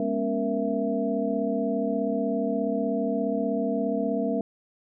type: tone cluster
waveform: sine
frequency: 206 / 241.2 / 277.9 / 468.3 / 664 Hz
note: G#3 / B3 / C#4 / A#4 / E5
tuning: -14 / -41 / +4 / +8 / +12 cents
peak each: -30 dBFS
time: 0-4.41 s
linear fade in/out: 2 ms
effects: none